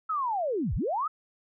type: linear two-way sweep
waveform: sine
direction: down then up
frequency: 1325 to 31.54 to 1320 Hz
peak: -26 dBFS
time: 0.09-1.08 s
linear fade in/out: 10 ms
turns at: 0.75 s
effects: none